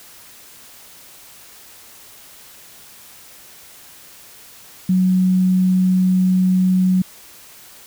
sine tone, 185 Hz, F#3, in tune, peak -12 dBFS, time 4.89-7.02 s, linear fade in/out 5 ms, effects white hiss -43 dBFS RMS until 7.86 s

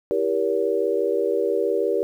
sine chord, E diminished seventh, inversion none, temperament just, 329.6 / 395.6 / 474.7 / 569.6 Hz, E4 / G4 / Bb4 / Db5, 0 / +16 / +31 / +47 cents, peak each -29 / -23 / -23 / -27 dBFS, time 0.11-2.03 s, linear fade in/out 0 ms, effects 9-bit

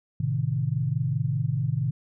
sine chord, A diminished, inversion none, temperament equal, 110 / 130.81 / 155.56 Hz, A2 / C3 / Eb3, 0 / 0 / 0 cents, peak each -29 / -26 / -28 dBFS, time 0.2-1.91 s, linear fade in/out 5 ms, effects none

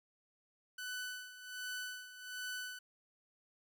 sawtooth tone with tremolo, 1497 Hz, F#6, 20 cents sharp, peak -36 dBFS, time 0.78-2.79 s, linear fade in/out 5 ms, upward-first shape sine, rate 1.3 Hz, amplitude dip 75%, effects none

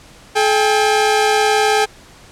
sawtooth tone pair together, 428.6 / 798.4 Hz, A4 / G5, -45 / +32 cents, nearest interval major seventh, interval 1077 cents, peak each -11 dBFS, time 0.35-1.86 s, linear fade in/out 20 ms, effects pink hiss -43 dBFS RMS until 2.31 s + low-pass 9000 Hz 12 dB/octave

